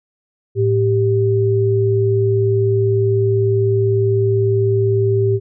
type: tone pair together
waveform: sine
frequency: 110 / 392 Hz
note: A2 / G4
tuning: 0 / 0 cents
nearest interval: octave + minor seventh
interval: 2200 cents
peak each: -15 dBFS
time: 0.55-5.4 s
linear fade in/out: 50 ms
effects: none